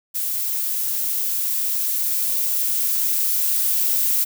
violet noise with level ramp, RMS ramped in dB -24 to -19 dBFS, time 0.14-4.25 s, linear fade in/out 20 ms, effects none

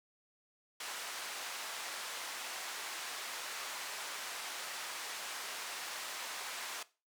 pink band-pass noise, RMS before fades -43 dBFS, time 0.8-6.83 s, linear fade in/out 5 ms, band 910 to 10000 Hz, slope 12 dB/octave, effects noise-tail reverb RT60 0.3 s tail -18 dB re dry

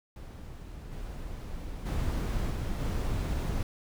brown noise with level steps, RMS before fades -43 / -39 / -30 / -32 / -30 dBFS, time 0.16-3.63 s, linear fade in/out 2 ms, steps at 0.91 / 1.85 / 2.49 / 2.79 s, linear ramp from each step 20 ms, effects none

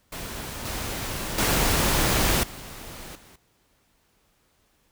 pink noise with level steps, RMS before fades -35 / -31 / -22 / -40 / -51 dBFS, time 0.12-3.36 s, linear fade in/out 5 ms, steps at 0.65 / 1.38 / 2.43 / 3.15 s, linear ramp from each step 5 ms, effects pink hiss -66 dBFS RMS until 4.91 s

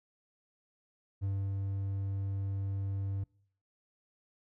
triangle tone with ADSR envelope, 98 Hz, G2, in tune, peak -28 dBFS, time 1.21-3.24 s, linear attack 29 ms, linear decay 270 ms, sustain -2 dB, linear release 7 ms, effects noise-tail reverb RT60 0.6 s tail -25 dB re dry

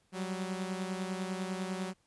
sawtooth beating tone pair, 185 / 195 Hz, F#3 / G3, 0 / -9 cents, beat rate 10 Hz, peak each -32 / -36 dBFS, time 0.12-1.94 s, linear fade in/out 50 ms, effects pink hiss -72 dBFS RMS until 2.06 s + resampled to 24000 Hz

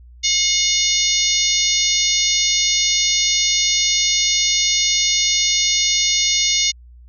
harmonic tone with a mistuned harmonic, 722 Hz, F#5, 43 cents flat, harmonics 3 / 4 / 5 / 6 / 7 / 8 / 9, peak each -24 / -25 / -21 / -23 / -24 / -22 / -21 dBFS, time 0.23-6.72 s, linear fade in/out 20 ms, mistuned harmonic 8, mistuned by -19 cents, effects added 60 Hz sine -40 dBFS peak until 7.08 s

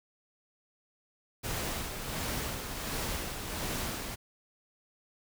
pink noise with tremolo, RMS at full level -34 dBFS, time 1.43-4.16 s, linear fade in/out 20 ms, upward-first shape sine, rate 1.4 Hz, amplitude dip 45%, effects none

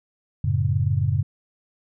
sine chord, F# minor, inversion none, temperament just, 92.5 / 111 / 138.75 Hz, F#2 / A2 / C#3, 0 / +16 / +2 cents, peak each -23 dBFS, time 0.44-1.23 s, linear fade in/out 5 ms, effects none

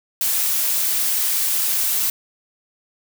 blue noise, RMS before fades -20 dBFS, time 0.21-2.1 s, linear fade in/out 2 ms, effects none

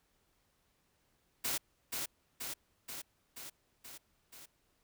white noise with echo, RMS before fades -35 dBFS, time 1.44-1.58 s, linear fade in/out 10 ms, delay 480 ms, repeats 6, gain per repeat -3 dB, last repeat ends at 4.46 s, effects pink hiss -75 dBFS RMS until 4.83 s

